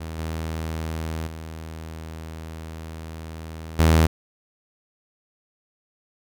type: tone with level steps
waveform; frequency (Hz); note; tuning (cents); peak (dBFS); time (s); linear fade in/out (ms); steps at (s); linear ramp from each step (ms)
sawtooth; 80.3; E2; -45; -27 / -23 / -30 / -10; 0-4.07; 10; 0.18 / 1.27 / 3.79; 5
effects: none